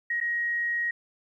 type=tone with dropouts; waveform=sine; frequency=1888 Hz; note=A#6; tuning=22 cents sharp; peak=-25 dBFS; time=0.1-0.91 s; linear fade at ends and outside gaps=5 ms; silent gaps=0.203-0.211 s; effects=11-bit